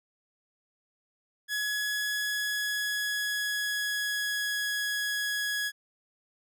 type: tone with pitch glide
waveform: sawtooth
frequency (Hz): 1685 to 1672.4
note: G#6 to G#6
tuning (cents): +25 to +12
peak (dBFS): -25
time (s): 1.48-5.72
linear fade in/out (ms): 50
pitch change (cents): -13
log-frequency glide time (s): 2.16-4.59
effects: none